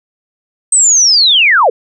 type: linear sweep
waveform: sine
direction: down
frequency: 8330 to 408.7 Hz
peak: -5 dBFS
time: 0.72-1.7 s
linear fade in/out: 5 ms
effects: none